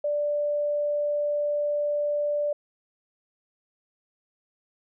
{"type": "tone", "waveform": "sine", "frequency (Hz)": 587.3, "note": "D5", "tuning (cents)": 0, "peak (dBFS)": -23, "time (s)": [0.04, 2.53], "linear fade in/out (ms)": 5, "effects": []}